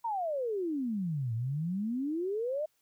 sine exponential two-way sweep, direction down then up, 957 to 110 to 633 Hz, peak -30 dBFS, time 0.04-2.66 s, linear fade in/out 10 ms, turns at 1.34 s, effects white hiss -74 dBFS RMS until 2.81 s

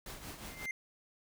pink noise with tremolo, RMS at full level -44 dBFS, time 0.06-0.66 s, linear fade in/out 2 ms, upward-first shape triangle, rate 5.5 Hz, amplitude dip 65%
triangle tone with exponential growth, 2090 Hz, C7, 2 cents flat, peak -31 dBFS, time 0.4-0.71 s, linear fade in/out 2 ms, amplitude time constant 66 ms
effects none

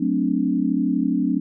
sine chord, D dominant seventh, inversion first, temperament equal, 185 / 220 / 261.6 / 293.7 Hz, F#3 / A3 / C4 / D4, 0 / 0 / 0 / 0 cents, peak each -25 / -25 / -22 / -23 dBFS, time 0-1.4 s, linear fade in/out 10 ms, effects none

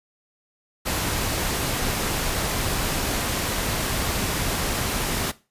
pink noise, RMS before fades -25 dBFS, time 0.85-5.32 s, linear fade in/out 20 ms, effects noise-tail reverb RT60 0.3 s tail -18 dB re dry + resampled to 32000 Hz

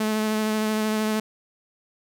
sawtooth tone with vibrato, 216 Hz, A3, 32 cents flat, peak -18 dBFS, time 0-1.2 s, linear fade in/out 5 ms, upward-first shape sine, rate 13 Hz, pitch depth 14 cents each way, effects none

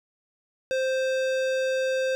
sine tone with hard clipping, 523.3 Hz, C5, in tune, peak -25 dBFS, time 0.71-2.15 s, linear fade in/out 0 ms, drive 17 dB, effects none

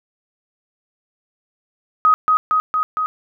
sine tone with echo, 1258 Hz, D#6, 19 cents sharp, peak -9 dBFS, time 2.05-2.14 s, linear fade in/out 0 ms, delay 230 ms, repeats 4, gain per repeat -2 dB, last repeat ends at 3.06 s, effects none

